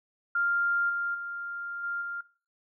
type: tone with level steps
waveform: sine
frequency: 1397 Hz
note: F6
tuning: in tune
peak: -24 / -28 / -34 / -30 / -33 dBFS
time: 0.35-2.21 s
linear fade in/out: 5 ms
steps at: 0.89 / 1.14 / 1.83 / 2.01 s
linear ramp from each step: 10 ms
effects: noise-tail reverb RT60 0.4 s tail -19 dB re dry